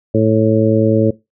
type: harmonic tone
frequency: 110 Hz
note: A2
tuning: in tune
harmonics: 1 / 2 / 3 / 4 / 5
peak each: -16 / -16 / -16 / -16 / -16 dBFS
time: 0.14-1.11 s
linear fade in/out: 10 ms
effects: noise-tail reverb RT60 0.2 s tail -19 dB re dry